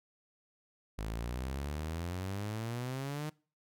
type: exponential sweep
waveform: sawtooth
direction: up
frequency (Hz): 51.9 to 155.1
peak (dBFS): -32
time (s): 0.98-3.3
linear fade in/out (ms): 10
effects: noise-tail reverb RT60 0.4 s tail -24 dB re dry